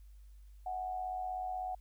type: tone with amplitude modulation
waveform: sine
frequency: 740 Hz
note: F#5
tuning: in tune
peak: -33 dBFS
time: 0.66-1.75 s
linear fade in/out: 5 ms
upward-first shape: sine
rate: 96.2 Hz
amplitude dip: 55%
effects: added 50 Hz sine -52 dBFS peak until 1.8 s + white hiss -75 dBFS RMS until 1.8 s